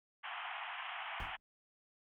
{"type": "band-pass noise", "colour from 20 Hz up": "pink", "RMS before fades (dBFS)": -44, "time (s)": [0.23, 1.37], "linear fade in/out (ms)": 20, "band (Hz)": [690, 3200], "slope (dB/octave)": 96}
{"type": "noise with exponential decay", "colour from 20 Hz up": "brown", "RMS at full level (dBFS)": -40, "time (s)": [1.2, 1.4], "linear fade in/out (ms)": 0, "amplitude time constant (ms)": 42}
{"effects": []}